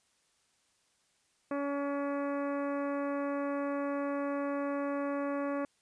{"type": "harmonic tone", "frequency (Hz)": 282.7, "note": "C#4", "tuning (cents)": 34, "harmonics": [1, 2, 3, 4, 5, 6, 7, 8, 9], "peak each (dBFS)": [-34, -35, -46, -41, -48, -49, -53, -57, -57], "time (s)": [1.51, 5.65], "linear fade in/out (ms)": 2, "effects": ["white hiss -72 dBFS RMS until 5.81 s", "resampled to 22050 Hz"]}